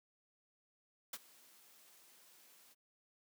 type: noise with ADSR envelope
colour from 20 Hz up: white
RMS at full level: -42 dBFS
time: 1.13-2.75 s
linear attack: 5 ms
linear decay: 41 ms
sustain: -22 dB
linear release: 29 ms
effects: high-pass 200 Hz 12 dB/octave